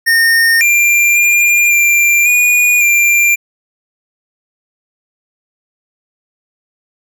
square tone with pitch steps, 1833 / 2380 / 2402 / 2375 / 2449 / 2378 Hz, A#6 / D7 / D7 / D7 / D#7 / D7, -30 / +22 / +38 / +19 / -28 / +21 cents, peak -8 dBFS, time 0.06-3.36 s, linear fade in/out 20 ms, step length 550 ms, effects none

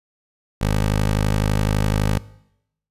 15% pulse tone, 51.91 Hz, G#1, in tune, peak -11 dBFS, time 0.61-2.18 s, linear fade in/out 5 ms, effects noise-tail reverb RT60 0.8 s tail -20 dB re dry + resampled to 32000 Hz

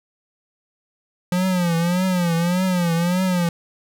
square tone with vibrato, 176.5 Hz, F3, 19 cents sharp, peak -18 dBFS, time 1.32-3.49 s, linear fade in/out 2 ms, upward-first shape triangle, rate 1.7 Hz, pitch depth 120 cents each way, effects none

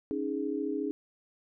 sine chord, C# suspended second, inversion none, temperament equal, 277.2 / 311.1 / 415.3 Hz, C#4 / D#4 / G#4, 0 / 0 / 0 cents, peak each -34 dBFS, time 0.11-0.91 s, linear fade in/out 0 ms, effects none

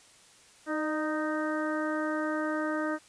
harmonic tone with a mistuned harmonic, 310 Hz, D#4, 6 cents flat, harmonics 1 / 2 / 3 / 4 / 5 / 6, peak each -31 / -34 / -41 / -37 / -37 / -42 dBFS, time 0.66-2.99 s, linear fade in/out 50 ms, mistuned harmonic 2, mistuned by -30 cents, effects white hiss -57 dBFS RMS until 3.08 s + resampled to 22050 Hz

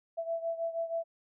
sine beating tone pair, 663 / 669.3 Hz, E5 / E5, +10 / +26 cents, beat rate 6.3 Hz, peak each -33 / -37 dBFS, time 0.17-1.04 s, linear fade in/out 20 ms, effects none

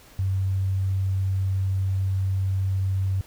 sine tone, 95.7 Hz, G2, 41 cents flat, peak -21 dBFS, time 0.19-3.21 s, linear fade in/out 0 ms, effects pink hiss -51 dBFS RMS until 3.26 s

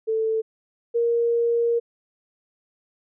sine tone pair in turn, 443 / 468.6 Hz, A4 / A#4, +12 / +9 cents, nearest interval minor second, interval 97 cents, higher second, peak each -20 / -18 dBFS, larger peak second, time 0.07-0.42 / 0.94-1.8 s, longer second, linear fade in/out 20 ms, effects none

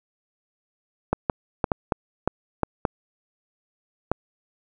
clicks, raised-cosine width 1 ms, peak -6 dBFS, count 9, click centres 1.13 / 1.298 / 1.642 / 1.718 / 1.922 / 2.276 / 2.633 / 2.852 / 4.116 s, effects none

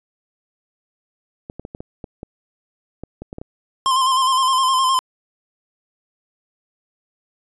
clicks, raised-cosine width 2 ms, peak -18 dBFS, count 12, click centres 1.499 / 1.596 / 1.651 / 1.749 / 1.805 / 2.042 / 2.231 / 3.036 / 3.22 / 3.329 / 3.384 / 3.415 s
square tone with vibrato, 1046.5 Hz, C6, in tune, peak -15 dBFS, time 3.86-4.99 s, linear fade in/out 0 ms, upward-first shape square, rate 9.7 Hz, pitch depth 35 cents each way
effects resampled to 24000 Hz

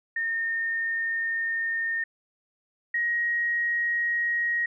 sine tone pair in turn, 1828 / 1887 Hz, A#6 / A#6, -34 / +21 cents, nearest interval minor second, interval 55 cents, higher second, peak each -25 / -23 dBFS, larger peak second, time 0.16-2.04 / 2.94-4.66 s, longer first, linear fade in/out 5 ms, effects none

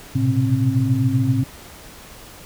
sine tone cluster, 110.7 / 123.7 / 131.5 / 265.9 Hz, A2 / B2 / C3 / C4, +11 / +3 / +9 / +28 cents, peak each -21 dBFS, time 0.15-1.44 s, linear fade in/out 10 ms, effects pink hiss -41 dBFS RMS until 2.45 s

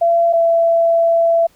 sine tone pair in turn, 678 / 669.4 Hz, E5 / E5, +49 / +26 cents, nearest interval unison, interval 23 cents, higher first, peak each -10 dBFS, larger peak neither, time 0.01-0.33 / 0.33-1.47 s, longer second, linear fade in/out 10 ms, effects pink hiss -54 dBFS RMS until 1.55 s

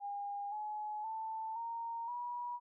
sine tone with pitch steps, 810 / 846.8 / 885.4 / 925.6 / 967.7 Hz, G#5 / G#5 / A5 / A#5 / B5, -43 / +33 / +11 / -13 / -36 cents, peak -38 dBFS, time 0-2.6 s, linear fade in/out 50 ms, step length 520 ms, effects none

